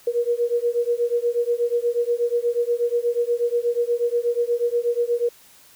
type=beating tone pair; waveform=sine; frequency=472.5 / 480.8 Hz; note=A#4 / B4; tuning=+23 / -46 cents; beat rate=8.3 Hz; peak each=-22 dBFS; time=0.07-5.29 s; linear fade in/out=5 ms; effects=white hiss -51 dBFS RMS until 5.75 s